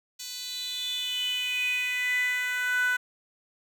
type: tone with high-pass filter sweep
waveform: 10% pulse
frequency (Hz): 498.2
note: B4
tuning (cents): +15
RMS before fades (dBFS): -29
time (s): 0.19-2.97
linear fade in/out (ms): 10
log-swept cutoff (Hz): 4800 to 1400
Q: 7.5
effects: none